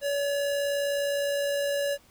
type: tone with amplitude modulation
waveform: square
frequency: 568 Hz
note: C#5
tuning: 42 cents sharp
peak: -25 dBFS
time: 0.01-1.98 s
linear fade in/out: 50 ms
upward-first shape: sine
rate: 59.6 Hz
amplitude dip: 25%
effects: pink hiss -59 dBFS RMS until 2.1 s